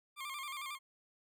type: tone with vibrato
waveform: 20% pulse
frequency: 1127 Hz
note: C#6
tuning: 28 cents sharp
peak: -36 dBFS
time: 0.16-0.79 s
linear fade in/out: 50 ms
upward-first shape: square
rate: 11 Hz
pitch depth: 82 cents each way
effects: none